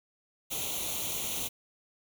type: noise with comb filter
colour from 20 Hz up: white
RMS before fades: -34 dBFS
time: 0.5-1.49 s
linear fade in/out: 20 ms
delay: 0.3 ms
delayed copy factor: +0.8
effects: none